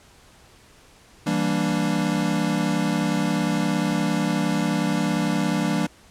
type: chord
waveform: square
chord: E half-diminished seventh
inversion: none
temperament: equal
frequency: 164.81 / 196 / 233.1 / 293.7 Hz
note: E3 / G3 / Bb3 / D4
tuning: 0 / 0 / 0 / 0 cents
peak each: -27 / -26 / -28 / -27 dBFS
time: 1.26-5.87 s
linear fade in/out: 10 ms
effects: pink hiss -52 dBFS RMS until 6.1 s + low-pass 10000 Hz 12 dB/octave